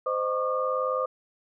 sine tone cluster, 517 / 616 / 1106 / 1206 Hz, C5 / D#5 / C#6 / D6, -21 / -17 / -4 / +46 cents, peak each -27 / -33 / -35 / -29 dBFS, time 0.06-1.06 s, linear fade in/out 5 ms, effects none

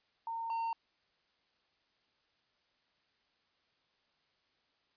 sine / triangle tone pair in turn, 914 / 914 Hz, A#5 / A#5, -34 / -34 cents, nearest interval unison, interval 0 cents, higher neither, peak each -36 / -31 dBFS, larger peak second, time 0.27-0.5 / 0.5-0.73 s, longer neither, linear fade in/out 2 ms, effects white hiss -75 dBFS RMS until 4.96 s + resampled to 11025 Hz

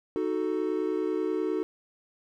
triangle chord, D# diminished, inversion none, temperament equal, 311.1 / 370 / 440 Hz, D#4 / F#4 / A4, 0 / 0 / 0 cents, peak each -29 / -28 / -29 dBFS, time 0.16-1.63 s, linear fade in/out 0 ms, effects none

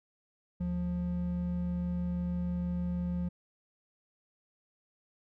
triangle tone pair together, 74.34 / 176.8 Hz, D2 / F3, +22 / +22 cents, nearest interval octave + minor third, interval 1500 cents, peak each -36 / -29 dBFS, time 0.6-3.29 s, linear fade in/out 10 ms, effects none

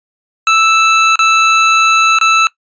25% pulse tone with dropouts, 1318.5 Hz, E6, in tune, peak -3 dBFS, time 0.47-2.47 s, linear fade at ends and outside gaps 1 ms, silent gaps 1.157-1.191 / 2.187-2.212 s, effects noise-tail reverb RT60 0.1 s tail -19 dB re dry + resampled to 16000 Hz

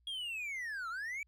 triangle linear two-way sweep, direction down then up, 3311 to 1294 to 2335 Hz, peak -36 dBFS, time 0.07-1.23 s, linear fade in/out 2 ms, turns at 0.89 s, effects added 60 Hz sine -68 dBFS peak until 1.27 s

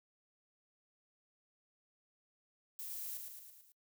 violet noise with echo, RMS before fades -45 dBFS, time 2.79-3.17 s, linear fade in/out 0 ms, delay 110 ms, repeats 5, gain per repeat -4 dB, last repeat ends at 3.72 s, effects noise-tail reverb RT60 0.1 s tail -25 dB re dry

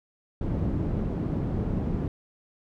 white low-pass noise, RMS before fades -28 dBFS, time 0.41-2.08 s, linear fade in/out 2 ms, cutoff 210 Hz, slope 12 dB/octave, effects none

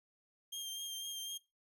sawtooth tone with vibrato, 3197 Hz, G7, 33 cents sharp, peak -37 dBFS, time 0.52-1.38 s, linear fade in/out 10 ms, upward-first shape triangle, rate 4 Hz, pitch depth 25 cents each way, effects noise-tail reverb RT60 0.2 s tail -17 dB re dry

